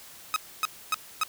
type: tone bursts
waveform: sawtooth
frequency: 1270 Hz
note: D#6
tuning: 35 cents sharp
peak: -19 dBFS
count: 4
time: 0.34-1.234 s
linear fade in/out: 0 ms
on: 21 ms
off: 270 ms
effects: white hiss -48 dBFS RMS until 1.28 s